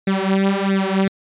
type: tone with flanger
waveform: sawtooth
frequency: 194.3 Hz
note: G3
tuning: 15 cents flat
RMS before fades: -18 dBFS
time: 0.07-1.08 s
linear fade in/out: 5 ms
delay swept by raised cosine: 0.48 to 5.68 ms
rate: 1.5 Hz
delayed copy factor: +0.9
effects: resampled to 8000 Hz